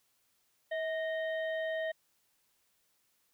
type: harmonic tone with a mistuned harmonic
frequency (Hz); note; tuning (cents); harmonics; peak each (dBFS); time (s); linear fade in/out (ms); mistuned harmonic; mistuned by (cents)
620; D#5; -6; 1 / 3 / 5 / 6; -33 / -39 / -50 / -56; 0.71-1.92; 10; 1; +58
effects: white hiss -74 dBFS RMS until 3.33 s